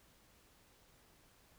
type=silence; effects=pink hiss -67 dBFS RMS until 1.58 s